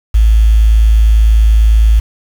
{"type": "tone with quantisation", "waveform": "sine", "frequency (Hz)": 54.5, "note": "A1", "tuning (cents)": -16, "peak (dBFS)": -4, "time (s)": [0.14, 2], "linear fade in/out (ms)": 10, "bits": 5, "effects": []}